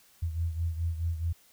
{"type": "beating tone pair", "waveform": "sine", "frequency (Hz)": [82.41, 87.11], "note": ["E2", "F2"], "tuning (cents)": [0, -4], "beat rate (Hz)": 4.7, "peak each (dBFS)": [-29, -35], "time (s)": [0.22, 1.33], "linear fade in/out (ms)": 10, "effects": ["white hiss -61 dBFS RMS until 1.52 s"]}